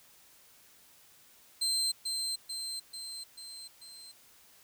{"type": "tone with echo", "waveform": "30% pulse", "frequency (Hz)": 4127, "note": "C8", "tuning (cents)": -25, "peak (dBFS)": -25, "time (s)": [1.61, 1.92], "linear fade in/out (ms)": 10, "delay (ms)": 440, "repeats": 5, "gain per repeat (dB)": -4, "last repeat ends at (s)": 4.12, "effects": ["white hiss -60 dBFS RMS until 4.63 s"]}